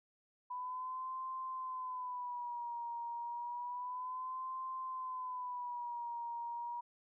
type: tone with vibrato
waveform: sine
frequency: 990 Hz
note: B5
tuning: 4 cents sharp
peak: -39 dBFS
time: 0.5-6.81 s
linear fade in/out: 10 ms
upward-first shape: sine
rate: 0.3 Hz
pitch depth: 88 cents each way
effects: none